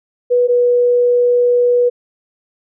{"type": "tone pair in turn", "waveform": "sine", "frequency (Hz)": [490, 487.4], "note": ["B4", "B4"], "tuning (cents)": [-14, -23], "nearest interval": "unison", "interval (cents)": 9, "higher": "first", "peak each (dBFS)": -9, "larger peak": "neither", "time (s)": [[0.3, 0.48], [0.48, 1.9]], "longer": "second", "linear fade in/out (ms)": 20, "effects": []}